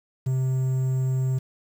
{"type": "tone with quantisation", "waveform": "triangle", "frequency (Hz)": 130.5, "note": "C3", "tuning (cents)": -4, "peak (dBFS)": -19, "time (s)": [0.26, 1.39], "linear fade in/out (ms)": 10, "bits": 8, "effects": []}